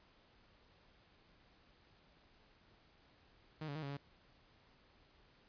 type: tone with pitch steps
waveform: sawtooth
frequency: 155.8 / 142.4 / 156.8 / 139.6 / 141.4 Hz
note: D#3 / C#3 / D#3 / C#3 / C#3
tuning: +3 / +47 / +14 / +13 / +35 cents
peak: -38 dBFS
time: 3.61-3.97 s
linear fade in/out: 5 ms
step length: 72 ms
effects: pink hiss -68 dBFS RMS until 5.48 s + resampled to 11025 Hz